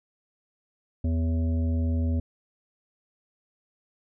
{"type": "harmonic tone with a mistuned harmonic", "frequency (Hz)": 82.41, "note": "E2", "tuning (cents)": 0, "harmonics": [1, 3, 5, 7, 8], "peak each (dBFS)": [-23, -30, -45, -42, -49], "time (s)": [1.04, 2.2], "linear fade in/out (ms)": 5, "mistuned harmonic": 7, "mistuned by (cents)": -54, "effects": []}